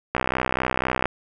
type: click train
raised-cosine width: 0.5 ms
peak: -6 dBFS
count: 59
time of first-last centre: 0.15-1.056 s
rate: 64 Hz
effects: none